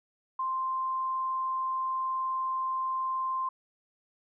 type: tone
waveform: sine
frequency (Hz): 1046.5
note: C6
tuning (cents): 0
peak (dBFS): -28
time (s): 0.39-3.49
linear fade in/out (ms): 5
effects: none